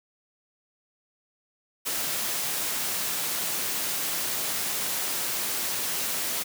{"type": "high-pass noise", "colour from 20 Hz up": "white", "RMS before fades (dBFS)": -29, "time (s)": [1.85, 6.44], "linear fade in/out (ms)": 20, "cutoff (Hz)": 120, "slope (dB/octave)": 12, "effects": []}